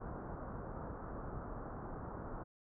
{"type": "low-pass noise", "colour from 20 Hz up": "pink", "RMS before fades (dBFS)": -45, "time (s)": [0, 2.44], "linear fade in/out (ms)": 20, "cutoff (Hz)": 1400, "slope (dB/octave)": 48, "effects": []}